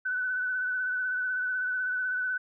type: tone with vibrato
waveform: sine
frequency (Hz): 1500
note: F#6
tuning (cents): +23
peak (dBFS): -27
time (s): 0.05-2.38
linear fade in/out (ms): 10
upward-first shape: sine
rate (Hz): 16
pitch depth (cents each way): 28
effects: none